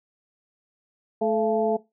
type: harmonic tone with a mistuned harmonic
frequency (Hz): 217.2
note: A3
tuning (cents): -22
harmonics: 1 / 2 / 3 / 4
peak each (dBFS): -28 / -23 / -25 / -32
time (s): 1.21-1.77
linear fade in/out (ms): 10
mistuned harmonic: 3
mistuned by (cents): +70
effects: noise-tail reverb RT60 0.2 s tail -18 dB re dry